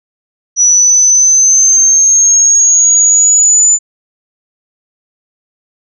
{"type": "linear sweep", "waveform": "sine", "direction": "up", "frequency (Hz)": [5870, 7040], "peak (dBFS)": -4, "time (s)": [0.56, 3.79], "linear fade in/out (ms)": 50, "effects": []}